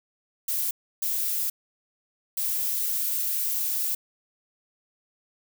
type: noise bursts at uneven times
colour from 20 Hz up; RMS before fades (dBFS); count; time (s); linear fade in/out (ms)
violet; -27; 3; 0.48-0.71 / 1.02-1.5 / 2.37-3.95; 5
effects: none